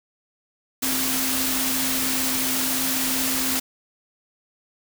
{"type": "tone in noise", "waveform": "sine", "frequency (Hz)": 261.6, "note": "C4", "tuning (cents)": 0, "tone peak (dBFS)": -29, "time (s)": [0.82, 3.6], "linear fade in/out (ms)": 10, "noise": "white", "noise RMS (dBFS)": -24, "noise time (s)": [0.82, 3.6], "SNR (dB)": -8, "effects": []}